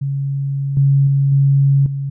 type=tone with level steps; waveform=sine; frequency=138.59 Hz; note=C#3; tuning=in tune; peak=-17 / -9 / -11 / -9 / -19 dBFS; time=0.01-2.1 s; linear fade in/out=10 ms; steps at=0.77 / 1.07 / 1.32 / 1.86 s; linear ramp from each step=2 ms; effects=none